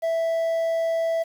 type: tone with quantisation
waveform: triangle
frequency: 659.3 Hz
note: E5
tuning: in tune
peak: -19 dBFS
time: 0.02-1.24 s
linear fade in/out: 20 ms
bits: 8
effects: none